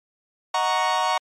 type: chord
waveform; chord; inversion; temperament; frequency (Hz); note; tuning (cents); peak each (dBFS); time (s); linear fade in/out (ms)
40% pulse; D# minor seventh; none; equal; 622.3 / 740 / 932.3 / 1108.7; D#5 / F#5 / A#5 / C#6; 0 / 0 / 0 / 0; -29 / -24 / -23 / -24; 0.54-1.18; 5
effects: low-pass 6000 Hz 12 dB/octave + MP3 96 kbps